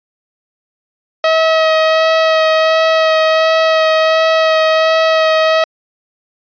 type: tone with vibrato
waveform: sawtooth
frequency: 639 Hz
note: D#5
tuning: 46 cents sharp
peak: -5 dBFS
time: 1.24-5.64 s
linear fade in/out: 2 ms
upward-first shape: sine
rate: 1.4 Hz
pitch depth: 13 cents each way
effects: resampled to 11025 Hz